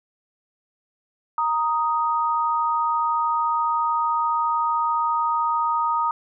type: tone pair together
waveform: sine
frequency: 932.3 / 1246.2 Hz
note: A#5 / D#6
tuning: 0 / +2 cents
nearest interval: perfect fourth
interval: 502 cents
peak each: -22 dBFS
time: 1.38-6.11 s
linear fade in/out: 2 ms
effects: none